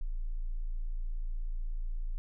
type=tone; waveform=sine; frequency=28.2 Hz; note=A0; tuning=44 cents sharp; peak=-31 dBFS; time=0.01-2.18 s; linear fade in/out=0 ms; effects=none